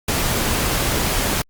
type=noise; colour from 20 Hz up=pink; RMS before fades=-20 dBFS; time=0.08-1.42 s; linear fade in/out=5 ms; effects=Opus 48 kbps